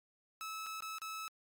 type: tone with dropouts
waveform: sawtooth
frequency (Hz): 1300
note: E6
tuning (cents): -24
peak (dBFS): -37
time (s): 0.41-1.28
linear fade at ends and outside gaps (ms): 0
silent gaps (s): 0.662-0.666 / 0.805-0.823 / 0.984-1.018
effects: MP3 96 kbps